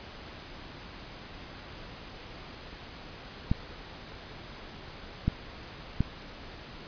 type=clicks; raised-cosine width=5 ms; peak=-12 dBFS; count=3; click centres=3.515 / 5.28 / 6.006 s; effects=pink hiss -45 dBFS RMS until 6.87 s + resampled to 11025 Hz